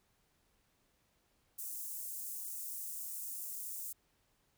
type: high-pass noise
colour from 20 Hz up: white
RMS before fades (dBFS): -43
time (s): 1.58-3.93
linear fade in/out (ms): 10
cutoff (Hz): 7400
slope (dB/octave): 24
effects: pink hiss -75 dBFS RMS until 4.57 s